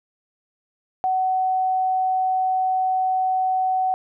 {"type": "tone", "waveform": "sine", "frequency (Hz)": 750, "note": "F#5", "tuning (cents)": 23, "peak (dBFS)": -18, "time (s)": [1.04, 3.94], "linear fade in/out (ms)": 0, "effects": []}